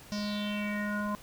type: tone with low-pass filter sweep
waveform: square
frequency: 207.4 Hz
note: G#3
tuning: 2 cents flat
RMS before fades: -33 dBFS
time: 0.12-1.15 s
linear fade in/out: 0 ms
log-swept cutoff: 5500 to 1100 Hz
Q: 5.3
effects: pink hiss -52 dBFS RMS until 1.22 s